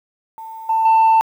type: tone with level steps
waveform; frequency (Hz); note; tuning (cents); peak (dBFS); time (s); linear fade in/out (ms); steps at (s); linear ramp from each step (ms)
sine; 892; A5; +23; -30 / -13 / -7; 0.38-1.21; 0; 0.69 / 0.85; 5
effects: tanh soft clip ceiling -8 dBFS + 8-bit